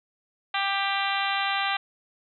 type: harmonic tone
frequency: 394.5 Hz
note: G4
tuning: 11 cents sharp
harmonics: 2 / 3 / 4 / 5 / 6 / 7 / 8 / 9 / 10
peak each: -29 / -31 / -32 / -33 / -34 / -34 / -35 / -36 / -36 dBFS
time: 0.54-1.77 s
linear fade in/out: 5 ms
effects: none